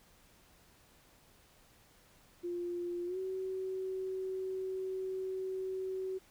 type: tone with pitch glide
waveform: sine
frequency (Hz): 350 to 377.3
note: F4 to F#4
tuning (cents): +4 to +34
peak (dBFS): -35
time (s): 2.43-6.19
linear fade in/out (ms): 20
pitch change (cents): +130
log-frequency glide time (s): 3.06-3.18
effects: pink hiss -64 dBFS RMS until 6.3 s